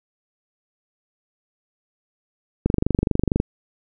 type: click train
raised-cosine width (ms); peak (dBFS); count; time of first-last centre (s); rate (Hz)
3; -5; 19; 2.66-3.401; 24.3
effects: none